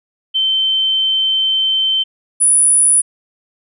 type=tone pair in turn; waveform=sine; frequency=3095 / 9826 Hz; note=G7 / D#9; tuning=-23 / -23 cents; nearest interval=octave + minor sixth; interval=2000 cents; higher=second; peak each=-12 / -8 dBFS; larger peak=second; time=0.34-2.04 / 2.4-3.02 s; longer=first; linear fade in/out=20 ms; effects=none